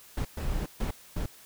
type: noise bursts at uneven times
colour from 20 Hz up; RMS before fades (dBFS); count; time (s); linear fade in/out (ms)
brown; -30; 4; 0.17-0.25 / 0.37-0.66 / 0.8-0.91 / 1.16-1.26; 5
effects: white hiss -53 dBFS RMS until 1.45 s